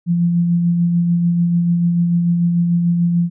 sine tone with tremolo, 172.2 Hz, F3, 24 cents flat, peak -11 dBFS, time 0.06-3.3 s, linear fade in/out 50 ms, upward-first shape sine, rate 6.8 Hz, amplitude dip 30%, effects none

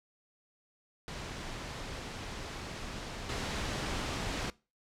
pink noise with level steps, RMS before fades -41 / -35 dBFS, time 1.08-4.5 s, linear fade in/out 0 ms, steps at 3.29 s, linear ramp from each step 5 ms, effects noise-tail reverb RT60 0.3 s tail -22 dB re dry + low-pass 6000 Hz 12 dB/octave

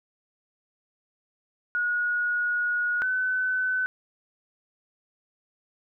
sine tone pair in turn, 1450 / 1510.8 Hz, F#6 / F#6, -35 / +36 cents, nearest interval minor second, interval 71 cents, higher second, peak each -23 dBFS, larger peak neither, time 1.75-3.02 / 3.02-3.86 s, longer first, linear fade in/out 0 ms, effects none

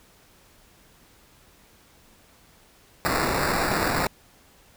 violet noise with sample-and-hold, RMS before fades -24 dBFS, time 3.05-4.07 s, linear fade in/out 0 ms, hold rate 3150 Hz, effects pink hiss -56 dBFS RMS until 4.76 s

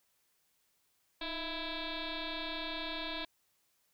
sine tone with frequency modulation, 1661.2 Hz, G#6, in tune, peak -36 dBFS, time 1.21-3.25 s, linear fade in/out 5 ms, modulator 329 Hz, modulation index 7.3, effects white hiss -75 dBFS RMS until 3.93 s

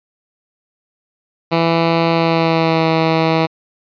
10% pulse tone with pitch glide, 166.1 to 161.74 Hz, E3 to E3, +13 to -33 cents, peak -4 dBFS, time 1.51-3.47 s, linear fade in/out 20 ms, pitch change -46 cents, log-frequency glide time 2.11-2.87 s, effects resampled to 11025 Hz

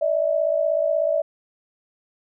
sine tone pair together, 587.3 / 643.7 Hz, D5 / E5, 0 / -41 cents, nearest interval major second, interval 159 cents, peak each -21 dBFS, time 0.01-1.22 s, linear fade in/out 10 ms, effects none

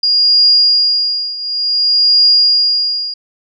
sine tone with tremolo, 4843 Hz, D#8, 48 cents flat, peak -5 dBFS, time 0.03-3.14 s, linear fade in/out 5 ms, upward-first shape triangle, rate 0.56 Hz, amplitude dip 85%, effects none

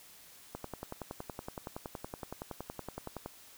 click train, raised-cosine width 1 ms, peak -25 dBFS, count 30, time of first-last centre 0.55-3.26 s, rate 10.7 Hz, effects white hiss -56 dBFS RMS until 3.57 s

